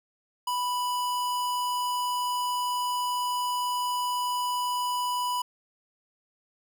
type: tone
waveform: square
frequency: 987.8 Hz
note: B5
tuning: in tune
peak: -27 dBFS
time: 0.47-5.42 s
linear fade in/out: 5 ms
effects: none